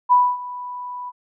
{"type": "tone with ADSR envelope", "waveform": "sine", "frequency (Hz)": 987.8, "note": "B5", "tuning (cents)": 0, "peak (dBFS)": -9, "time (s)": [0.09, 1.12], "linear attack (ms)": 31, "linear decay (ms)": 250, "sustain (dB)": -19, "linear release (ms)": 37, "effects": []}